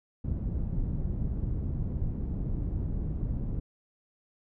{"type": "low-pass noise", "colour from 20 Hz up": "pink", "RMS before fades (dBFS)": -31, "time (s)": [0.24, 3.6], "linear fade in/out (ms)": 5, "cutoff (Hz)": 180, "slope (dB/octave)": 12, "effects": []}